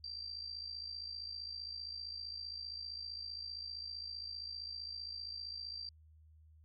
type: tone with amplitude modulation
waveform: sine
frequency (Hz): 4699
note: D8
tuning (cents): 0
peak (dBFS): -39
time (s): 0.04-5.89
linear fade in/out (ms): 2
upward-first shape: sine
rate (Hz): 55.3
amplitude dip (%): 70
effects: added 78 Hz sine -59 dBFS peak until 6.64 s